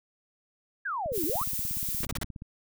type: exponential two-way sweep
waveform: sine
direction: down then up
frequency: 1700 to 283.3 to 1387 Hz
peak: -29 dBFS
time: 0.85-1.44 s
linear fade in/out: 10 ms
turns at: 1.25 s
type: click train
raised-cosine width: 5 ms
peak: -28 dBFS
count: 24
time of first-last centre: 1.06-2.421 s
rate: 16.9 Hz
type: noise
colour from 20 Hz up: violet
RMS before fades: -32 dBFS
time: 1.12-2.07 s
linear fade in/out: 50 ms
type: noise bursts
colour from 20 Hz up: pink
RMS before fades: -32 dBFS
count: 4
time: 2.03-2.234 s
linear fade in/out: 2 ms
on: 21 ms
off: 40 ms
effects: none